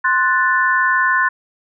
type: chord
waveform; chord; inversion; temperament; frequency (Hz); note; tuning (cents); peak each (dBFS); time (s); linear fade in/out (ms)
sine; F# diminished; second; equal; 1046.5 / 1480 / 1760; C6 / F#6 / A6; 0 / 0 / 0; -17; 0.04-1.29; 10
effects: none